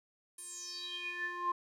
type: tone with band-pass filter sweep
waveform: square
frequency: 352.6 Hz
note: F4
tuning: 17 cents sharp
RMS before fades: -40 dBFS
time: 0.38-1.52 s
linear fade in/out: 5 ms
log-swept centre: 10000 to 1000 Hz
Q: 7.8
effects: none